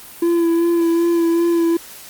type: tone with vibrato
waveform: triangle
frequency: 337.8 Hz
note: E4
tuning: 42 cents sharp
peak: -11 dBFS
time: 0.22-1.77 s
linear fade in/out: 5 ms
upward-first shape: sine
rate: 2.6 Hz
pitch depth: 22 cents each way
effects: white hiss -38 dBFS RMS until 2.09 s + Opus 32 kbps